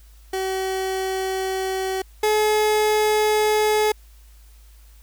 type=tone pair in turn; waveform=30% pulse; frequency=379.9 / 426.4 Hz; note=F#4 / G#4; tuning=+46 / +46 cents; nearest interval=major second; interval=200 cents; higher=second; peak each=-20 / -14 dBFS; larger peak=second; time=0.33-2.02 / 2.23-3.92 s; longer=neither; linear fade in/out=5 ms; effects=added 53 Hz sine -45 dBFS peak until 5.02 s + white hiss -57 dBFS RMS until 5.02 s